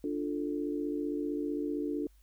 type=chord; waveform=sine; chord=D minor; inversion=none; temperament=equal; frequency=293.7 / 349.2 / 440 Hz; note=D4 / F4 / A4; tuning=0 / 0 / 0 cents; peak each=-33 / -37 / -38 dBFS; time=0.04-2.07 s; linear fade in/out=2 ms; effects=added 50 Hz sine -58 dBFS peak until 2.22 s + white hiss -71 dBFS RMS until 2.22 s